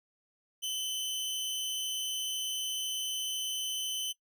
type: tone with amplitude modulation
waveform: sawtooth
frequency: 3042 Hz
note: F#7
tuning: 47 cents sharp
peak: -28 dBFS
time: 0.62-4.13 s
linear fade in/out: 20 ms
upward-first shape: sine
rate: 266 Hz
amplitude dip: 30%
effects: noise-tail reverb RT60 0.1 s tail -20 dB re dry